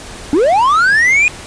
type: linear sweep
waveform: triangle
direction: up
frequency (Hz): 267.6 to 2489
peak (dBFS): -6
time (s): 0.33-1.28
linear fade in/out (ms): 0
effects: pink hiss -31 dBFS RMS until 1.46 s + resampled to 22050 Hz